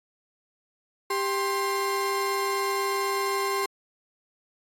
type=tone pair together; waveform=35% pulse; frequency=395 / 1056 Hz; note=G4 / C6; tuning=+13 / +16 cents; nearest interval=octave + perfect fourth; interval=1703 cents; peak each=-26 dBFS; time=1.1-3.66 s; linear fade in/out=5 ms; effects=AAC 48 kbps